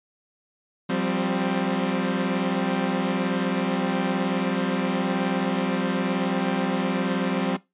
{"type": "chord", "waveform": "sawtooth", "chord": "F suspended second", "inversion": "none", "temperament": "equal with one note detuned", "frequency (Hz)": [177.05, 196, 261.6], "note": ["F3", "G3", "C4"], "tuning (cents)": [24, 0, 0], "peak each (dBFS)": -23, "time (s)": [0.89, 7.57], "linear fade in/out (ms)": 10, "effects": ["noise-tail reverb RT60 0.2 s tail -18 dB re dry", "resampled to 8000 Hz"]}